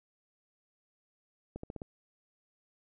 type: accelerating click train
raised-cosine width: 2 ms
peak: -27 dBFS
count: 5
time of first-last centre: 1.56-1.818 s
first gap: 74 ms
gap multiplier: 0.91
effects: none